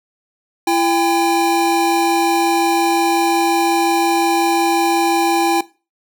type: tone pair together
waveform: square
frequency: 337.2 / 802 Hz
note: E4 / G5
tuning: +39 / +39 cents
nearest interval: octave + minor third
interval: 1500 cents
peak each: -17 dBFS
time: 0.67-5.61 s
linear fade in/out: 5 ms
effects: noise-tail reverb RT60 0.3 s tail -18 dB re dry